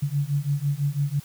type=beating tone pair; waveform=sine; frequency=140 / 146 Hz; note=C#3 / D3; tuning=+18 / -10 cents; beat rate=6 Hz; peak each=-25 dBFS; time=0.02-1.2 s; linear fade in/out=10 ms; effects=white hiss -49 dBFS RMS until 1.24 s